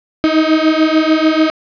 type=beating tone pair; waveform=35% pulse; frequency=311.6 / 318.4 Hz; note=D#4 / D#4; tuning=+3 / +40 cents; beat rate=6.8 Hz; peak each=-11 dBFS; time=0.24-1.5 s; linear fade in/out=0 ms; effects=resampled to 11025 Hz + 7-bit